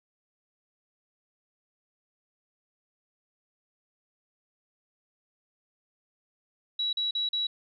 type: tone bursts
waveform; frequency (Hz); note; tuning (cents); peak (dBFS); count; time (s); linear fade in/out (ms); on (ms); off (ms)
sine; 3900; B7; -23; -26; 4; 6.79-7.47; 5; 140; 40
effects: none